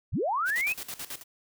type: linear sweep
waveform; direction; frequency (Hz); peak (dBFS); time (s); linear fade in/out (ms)
sine; up; 37.42 to 2646; -25; 0.12-0.74; 20
type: noise with tremolo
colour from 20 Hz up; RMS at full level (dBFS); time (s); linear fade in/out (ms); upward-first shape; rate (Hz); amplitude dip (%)
white; -37; 0.45-1.24; 50; square; 9.2; 80
effects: none